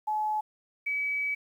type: tone pair in turn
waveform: sine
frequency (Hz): 855 / 2283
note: A5 / D7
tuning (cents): -50 / -50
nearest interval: octave + perfect fourth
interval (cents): 1700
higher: second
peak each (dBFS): -26 / -27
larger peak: first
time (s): 0.07-0.41 / 0.86-1.35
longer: second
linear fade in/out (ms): 10
effects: 10-bit